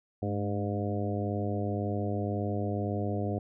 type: harmonic tone with a mistuned harmonic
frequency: 101.9 Hz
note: G#2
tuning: 32 cents flat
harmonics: 1 / 2 / 3 / 4 / 5 / 6 / 7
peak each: -32 / -35 / -37 / -38 / -39 / -40 / -40 dBFS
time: 0.22-3.39 s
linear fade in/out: 5 ms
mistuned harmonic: 2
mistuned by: +53 cents
effects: none